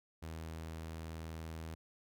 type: tone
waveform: sawtooth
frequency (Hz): 80.7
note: E2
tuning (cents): -36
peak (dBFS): -39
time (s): 0.22-1.75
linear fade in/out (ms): 10
effects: none